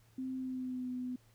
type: tone with pitch glide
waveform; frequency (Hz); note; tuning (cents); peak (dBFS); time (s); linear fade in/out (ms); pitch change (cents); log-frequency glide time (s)
sine; 260 to 251; C4 to B3; -11 to +28; -36; 0.18-1.16; 5; -61; 0.37-0.9
effects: added 113 Hz sine -64 dBFS peak until 1.34 s + pink hiss -69 dBFS RMS until 1.34 s